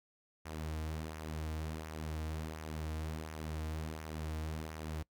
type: tone with flanger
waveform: sawtooth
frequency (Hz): 78.4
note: D#2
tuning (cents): +14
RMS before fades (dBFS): -41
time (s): 0.45-5.03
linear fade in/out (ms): 10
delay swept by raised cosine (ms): 0.23 to 5.43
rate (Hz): 1.4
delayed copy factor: -0.5
effects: noise-tail reverb RT60 0.1 s tail -23 dB re dry